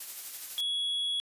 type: noise with tremolo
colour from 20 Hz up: blue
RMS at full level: -38 dBFS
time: 0-0.61 s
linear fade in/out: 5 ms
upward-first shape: sine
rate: 12 Hz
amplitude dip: 35%
type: tone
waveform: triangle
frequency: 3354 Hz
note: G#7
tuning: 16 cents sharp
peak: -27 dBFS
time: 0.58-1.2 s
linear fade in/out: 0 ms
effects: resampled to 32000 Hz